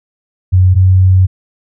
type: tone pair in turn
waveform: sine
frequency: 92.3 / 93.32 Hz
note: F#2 / F#2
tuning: -4 / +15 cents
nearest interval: unison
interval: 19 cents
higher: second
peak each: -4 dBFS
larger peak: neither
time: 0.52-0.75 / 0.75-1.27 s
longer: second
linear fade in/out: 20 ms
effects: none